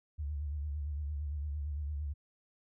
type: tone with vibrato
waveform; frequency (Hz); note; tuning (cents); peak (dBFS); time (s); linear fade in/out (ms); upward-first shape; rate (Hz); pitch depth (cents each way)
sine; 73.42; D2; 0; -34; 0.18-2.14; 20; sine; 8.8; 79
effects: none